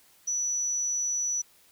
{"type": "tone", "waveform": "sine", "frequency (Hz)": 5920, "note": "F#8", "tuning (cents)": 0, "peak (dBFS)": -26, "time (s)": [0.27, 1.42], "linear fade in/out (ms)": 10, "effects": ["white hiss -60 dBFS RMS until 1.71 s"]}